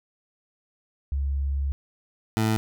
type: tone pair in turn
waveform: sine / 20% pulse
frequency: 69.3 / 110.01 Hz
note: C#2 / A2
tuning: 0 / 0 cents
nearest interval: minor sixth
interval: 800 cents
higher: second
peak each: -23 / -16 dBFS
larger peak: second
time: 1.12-1.72 / 2.37-2.57 s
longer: first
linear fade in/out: 0 ms
effects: none